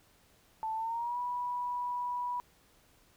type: tone with pitch glide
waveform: sine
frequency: 882 to 978.6 Hz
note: A5 to B5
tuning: +4 to -16 cents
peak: -32 dBFS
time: 0.63-2.4 s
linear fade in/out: 0 ms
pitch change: +180 cents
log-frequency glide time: 0.75-1.18 s
effects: pink hiss -65 dBFS RMS until 3.16 s